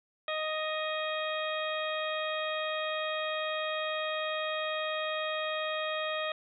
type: harmonic tone with a mistuned harmonic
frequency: 622.3 Hz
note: D#5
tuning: in tune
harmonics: 1 / 2 / 3 / 4 / 5 / 6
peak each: -34 / -37 / -39 / -40 / -41 / -42 dBFS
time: 0.28-6.32 s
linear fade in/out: 2 ms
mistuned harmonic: 5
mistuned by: +79 cents
effects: none